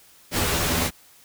pink noise with comb filter, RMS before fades -23 dBFS, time 0.31-0.91 s, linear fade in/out 50 ms, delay 12 ms, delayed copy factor +0.85, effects white hiss -53 dBFS RMS until 1.24 s

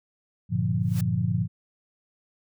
sine chord, G minor seventh, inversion none, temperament equal, 98 / 116.54 / 146.83 / 174.61 Hz, G2 / Bb2 / D3 / F3, 0 / 0 / 0 / 0 cents, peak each -29 / -26 / -30 / -27 dBFS, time 0.49-1.48 s, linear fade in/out 50 ms
white noise with exponential growth, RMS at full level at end -35 dBFS, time 0.8-1.01 s, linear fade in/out 5 ms, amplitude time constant 44 ms
effects none

